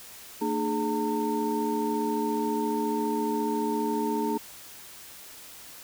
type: tone cluster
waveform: sine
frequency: 227.4 / 301.9 / 419.2 / 909 Hz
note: A#3 / D4 / G#4 / A#5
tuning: -43 / +48 / +16 / -44 cents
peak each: -30 dBFS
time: 0.41-4.38 s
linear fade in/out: 10 ms
effects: tanh soft clip ceiling -16 dBFS + white hiss -46 dBFS RMS until 5.83 s